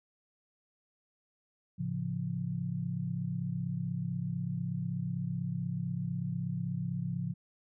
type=chord; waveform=sine; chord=A augmented; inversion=none; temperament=equal; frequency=110 / 138.59 / 174.61 Hz; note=A2 / C#3 / E#3; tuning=0 / 0 / 0 cents; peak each=-39 / -36 / -35 dBFS; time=1.78-7.34 s; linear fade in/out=20 ms; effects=none